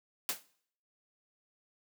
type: noise with exponential decay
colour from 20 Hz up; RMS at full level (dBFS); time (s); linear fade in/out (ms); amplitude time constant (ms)
white; -29; 0.29-0.43; 1; 30
effects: noise-tail reverb RT60 0.6 s tail -20 dB re dry + high-pass 150 Hz 12 dB/octave